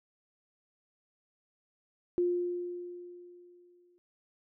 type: tone with exponential decay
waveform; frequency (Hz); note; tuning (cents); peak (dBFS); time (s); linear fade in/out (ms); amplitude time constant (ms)
sine; 353; F4; +19; -24; 2.18-3.98; 0; 390
effects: none